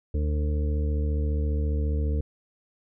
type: harmonic tone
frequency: 74.7 Hz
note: D2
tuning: 30 cents sharp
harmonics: 1 / 2 / 3 / 4 / 6 / 7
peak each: -23 / -36 / -38 / -38 / -37 / -44 dBFS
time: 0.14-2.21 s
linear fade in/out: 5 ms
effects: none